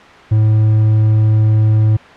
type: tone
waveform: triangle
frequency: 108.4 Hz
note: A2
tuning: 25 cents flat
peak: -6 dBFS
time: 0.31-1.97 s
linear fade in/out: 10 ms
effects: white hiss -37 dBFS RMS until 2.16 s + low-pass 2000 Hz 12 dB/octave